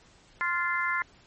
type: harmonic tone with a mistuned harmonic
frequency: 349.2 Hz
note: F4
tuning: in tune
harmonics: 3 / 4 / 5 / 6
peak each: -31 / -31 / -31 / -31 dBFS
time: 0.41-1.02 s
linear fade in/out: 0 ms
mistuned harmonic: 6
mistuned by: -17 cents
effects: pink hiss -58 dBFS RMS until 1.26 s + MP3 32 kbps